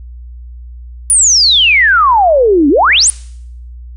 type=exponential two-way sweep; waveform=sine; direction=down then up; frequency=9890 to 270.4 to 9890 Hz; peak=-5 dBFS; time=1.1-3.1 s; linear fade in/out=0 ms; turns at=2.69 s; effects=noise-tail reverb RT60 0.7 s tail -24 dB re dry + added 60 Hz sine -27 dBFS peak until 3.96 s